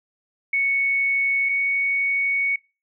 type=tone pair in turn; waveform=sine; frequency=2217 / 2227 Hz; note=C#7 / C#7; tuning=0 / +7 cents; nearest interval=unison; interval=7 cents; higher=second; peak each=-18 / -19 dBFS; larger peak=first; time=0.53-1.49 / 1.49-2.56 s; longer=second; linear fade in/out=5 ms; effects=noise-tail reverb RT60 0.3 s tail -24 dB re dry